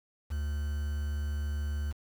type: tone with quantisation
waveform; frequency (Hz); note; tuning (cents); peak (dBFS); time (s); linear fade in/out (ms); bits
triangle; 73.42; D2; 0; -28; 0.3-1.93; 20; 8
effects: none